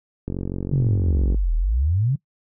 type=click train; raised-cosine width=3 ms; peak=-14 dBFS; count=50; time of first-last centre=0.28-1.345 s; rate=46 Hz
type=exponential two-way sweep; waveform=sine; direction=down then up; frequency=146.83 to 38.14 to 146.83 Hz; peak=-17 dBFS; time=0.72-2.16 s; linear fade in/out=10 ms; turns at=1.55 s
effects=noise-tail reverb RT60 0.1 s tail -21 dB re dry